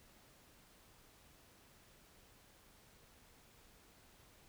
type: silence
effects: pink hiss -65 dBFS RMS until 4.48 s